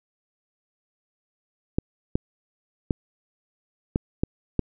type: clicks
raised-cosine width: 3 ms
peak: -8 dBFS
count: 6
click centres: 1.785 / 2.155 / 2.908 / 3.959 / 4.235 / 4.593 s
effects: none